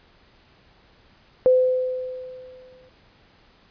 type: tone with exponential decay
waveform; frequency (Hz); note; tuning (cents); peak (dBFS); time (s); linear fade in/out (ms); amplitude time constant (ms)
sine; 510; C5; -44; -11; 1.46-2.89; 0; 310
effects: pink hiss -56 dBFS RMS until 3.7 s + resampled to 11025 Hz